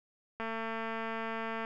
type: click train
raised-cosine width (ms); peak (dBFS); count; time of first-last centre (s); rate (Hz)
0.5; -23; 282; 0.4-1.649; 225
effects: none